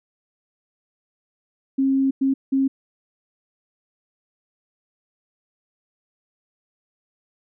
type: tone bursts at uneven times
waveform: sine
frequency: 269.3 Hz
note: C#4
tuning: 50 cents flat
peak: -16 dBFS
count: 3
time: 1.78-2.11 / 2.21-2.34 / 2.52-2.68 s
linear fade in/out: 10 ms
effects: none